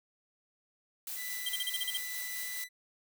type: noise with tremolo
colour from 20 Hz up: blue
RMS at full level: -39 dBFS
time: 1.07-2.64 s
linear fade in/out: 2 ms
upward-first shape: triangle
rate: 4.7 Hz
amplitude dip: 30%
type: tone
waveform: sawtooth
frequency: 1991 Hz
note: B6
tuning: 14 cents sharp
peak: -37 dBFS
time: 1.15-2.69 s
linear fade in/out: 50 ms
type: tone bursts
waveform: square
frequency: 3174 Hz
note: G7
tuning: 21 cents sharp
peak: -32 dBFS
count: 8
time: 1.46-1.974 s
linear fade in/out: 5 ms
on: 31 ms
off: 38 ms
effects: none